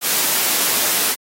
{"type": "noise", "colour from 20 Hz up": "white", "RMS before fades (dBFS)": -18, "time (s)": [0.01, 1.16], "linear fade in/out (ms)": 50, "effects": ["high-pass 200 Hz 12 dB/octave", "AAC 48 kbps"]}